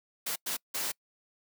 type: noise bursts at uneven times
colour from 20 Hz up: white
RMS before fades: -33 dBFS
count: 3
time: 0.26-0.36 / 0.46-0.57 / 0.74-0.92 s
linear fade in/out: 10 ms
effects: noise-tail reverb RT60 0.1 s tail -26 dB re dry + high-pass 200 Hz 12 dB/octave